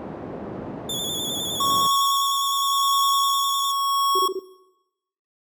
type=band-pass noise; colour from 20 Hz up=pink; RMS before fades=-34 dBFS; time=0-1.87 s; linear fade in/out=0 ms; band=160 to 690 Hz; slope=12 dB/octave
type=tone with vibrato; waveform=sawtooth; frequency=3467 Hz; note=A7; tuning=26 cents flat; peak=-23 dBFS; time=0.89-3.72 s; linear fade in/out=5 ms; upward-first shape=square; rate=9.8 Hz; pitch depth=44 cents each way
type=tone with tremolo; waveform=square; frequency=1106 Hz; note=C#6; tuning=4 cents flat; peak=-19 dBFS; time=1.6-4.28 s; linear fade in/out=5 ms; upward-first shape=sine; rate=0.87 Hz; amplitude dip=40%
type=tone bursts; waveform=sine; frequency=377.6 Hz; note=F#4; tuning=35 cents sharp; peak=-23 dBFS; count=4; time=4.15-4.393 s; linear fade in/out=5 ms; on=42 ms; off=25 ms
effects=noise-tail reverb RT60 0.9 s tail -17 dB re dry

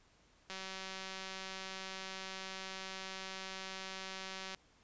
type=click train; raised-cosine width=0.2 ms; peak=-27 dBFS; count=770; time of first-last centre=0.5-4.547 s; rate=190 Hz; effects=pink hiss -68 dBFS RMS until 4.83 s + resampled to 16000 Hz

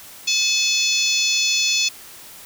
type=harmonic tone with a mistuned harmonic; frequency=866 Hz; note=A5; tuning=28 cents flat; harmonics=3 / 4 / 5 / 6 / 7 / 8; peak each=-22 / -23 / -24 / -25 / -25 / -26 dBFS; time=0.27-1.89 s; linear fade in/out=10 ms; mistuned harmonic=3; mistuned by=-19 cents; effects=white hiss -41 dBFS RMS until 2.45 s

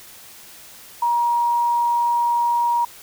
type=tone; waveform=sine; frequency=949 Hz; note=A#5; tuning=31 cents sharp; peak=-16 dBFS; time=1.02-2.85 s; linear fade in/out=5 ms; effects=white hiss -43 dBFS RMS until 3.02 s

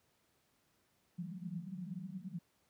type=band-pass noise; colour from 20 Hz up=white; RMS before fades=-44 dBFS; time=1.18-2.39 s; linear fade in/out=10 ms; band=160 to 200 Hz; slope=96 dB/octave; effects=pink hiss -75 dBFS RMS until 2.69 s + high-pass 80 Hz 12 dB/octave

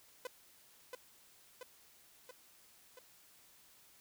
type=tone with echo; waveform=sawtooth; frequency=503 Hz; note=B4; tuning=32 cents sharp; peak=-36 dBFS; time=0.25-0.27 s; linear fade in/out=2 ms; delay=680 ms; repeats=4; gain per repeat=-3 dB; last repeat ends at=2.99 s; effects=white hiss -64 dBFS RMS until 4 s

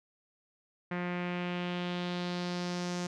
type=tone with low-pass filter sweep; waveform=sawtooth; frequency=177.2 Hz; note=F3; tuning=25 cents sharp; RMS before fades=-35 dBFS; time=0.91-3.07 s; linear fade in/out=5 ms; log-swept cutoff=2000 to 6400 Hz; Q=2.4; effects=none

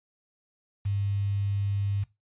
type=tone with quantisation; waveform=sine; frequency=100 Hz; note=G2; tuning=35 cents sharp; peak=-25 dBFS; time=0.85-2.04 s; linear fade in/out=10 ms; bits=8; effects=noise-tail reverb RT60 0.2 s tail -18 dB re dry + resampled to 8000 Hz

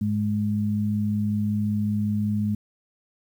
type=tone pair together; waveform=sine; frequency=103.9 / 209.2 Hz; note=G#2 / G#3; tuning=+1 / +13 cents; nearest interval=octave; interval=1212 cents; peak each=-26 / -23 dBFS; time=0.01-2.55 s; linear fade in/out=5 ms; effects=9-bit

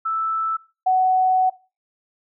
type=tone pair in turn; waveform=sine; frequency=1318.5 / 746 Hz; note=E6 / F#5; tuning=0 / +14 cents; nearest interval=minor seventh; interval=986 cents; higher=first; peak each=-20 / -14 dBFS; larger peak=second; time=0.05-0.57 / 0.86-1.5 s; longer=second; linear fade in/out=10 ms; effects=noise-tail reverb RT60 0.3 s tail -19 dB re dry

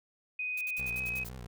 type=tone with pitch glide; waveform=sine; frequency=2498 to 2536 Hz; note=D#7 to D#7; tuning=+6 to +32 cents; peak=-32 dBFS; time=0.39-1.24 s; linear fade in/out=5 ms; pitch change=+26 cents; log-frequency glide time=0.9-1.02 s
type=noise bursts; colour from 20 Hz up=blue; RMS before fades=-45 dBFS; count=8; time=0.57-1.291 s; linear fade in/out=5 ms; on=42 ms; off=55 ms
type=tone with vibrato; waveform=20% pulse; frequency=61.74 Hz; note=B1; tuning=in tune; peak=-37 dBFS; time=0.78-1.47 s; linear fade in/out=10 ms; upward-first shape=sine; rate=5.7 Hz; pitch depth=110 cents each way
effects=none

